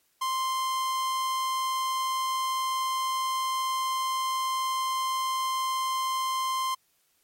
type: tone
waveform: 45% pulse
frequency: 1046.5 Hz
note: C6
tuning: in tune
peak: -26 dBFS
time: 0.21-6.75 s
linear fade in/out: 10 ms
effects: white hiss -69 dBFS RMS until 7.23 s + MP3 64 kbps